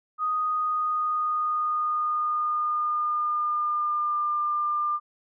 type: tone with pitch glide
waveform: sine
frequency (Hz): 1244.5 to 1197.3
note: D#6 to D6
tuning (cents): 0 to +33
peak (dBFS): -23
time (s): 0.18-5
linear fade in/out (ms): 50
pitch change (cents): -67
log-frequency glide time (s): 0.32-4.4
effects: none